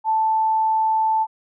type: tone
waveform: sine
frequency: 880 Hz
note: A5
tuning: in tune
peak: -16 dBFS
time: 0.04-1.27 s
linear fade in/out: 50 ms
effects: none